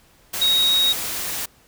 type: tone in noise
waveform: sine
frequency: 3782 Hz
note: A#7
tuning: 24 cents sharp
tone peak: -15 dBFS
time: 0.41-0.93 s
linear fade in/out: 10 ms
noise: white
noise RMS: -27 dBFS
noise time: 0.33-1.46 s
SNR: +9 dB
effects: pink hiss -55 dBFS RMS until 1.67 s